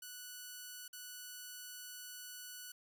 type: tone with dropouts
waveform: 5% pulse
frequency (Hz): 1480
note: F#6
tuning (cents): 0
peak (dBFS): -36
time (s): 0.02-2.72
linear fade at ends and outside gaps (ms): 5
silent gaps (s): 0.88-0.929
effects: none